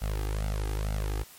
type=tone with flanger; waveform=sawtooth; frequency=51.91 Hz; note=G#1; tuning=in tune; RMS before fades=-30 dBFS; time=0.01-1.24 s; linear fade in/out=20 ms; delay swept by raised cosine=1.4 to 2.5 ms; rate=2.2 Hz; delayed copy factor=+0.95; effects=white hiss -51 dBFS RMS until 1.38 s + MP3 64 kbps